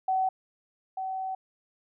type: tone pair in turn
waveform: sine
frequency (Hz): 756 / 759.3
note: F#5 / F#5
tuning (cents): +37 / +45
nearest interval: unison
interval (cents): 8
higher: second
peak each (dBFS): -23 / -30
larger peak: first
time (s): 0.08-0.29 / 0.97-1.35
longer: second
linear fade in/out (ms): 5
effects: none